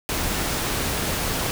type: noise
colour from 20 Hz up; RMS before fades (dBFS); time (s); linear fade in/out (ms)
pink; -25; 0.09-1.51; 0
effects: none